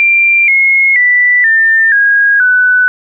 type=tone with pitch steps; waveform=sine; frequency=2372 / 2163 / 1971.7 / 1797.6 / 1638.9 / 1494.3 Hz; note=D7 / C#7 / B6 / A6 / G#6 / F#6; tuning=+17 / -43 / -3 / +37 / -23 / +17 cents; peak=-5 dBFS; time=0-2.88 s; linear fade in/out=0 ms; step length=480 ms; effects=none